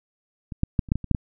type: clicks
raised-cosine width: 5 ms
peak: -21 / -8 / -7 / -27 / -7 / -13 / -21 / -7 / -10 dBFS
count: 9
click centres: 0.522 / 0.634 / 0.792 / 0.888 / 0.919 / 0.956 / 1.043 / 1.113 / 1.148 s
effects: none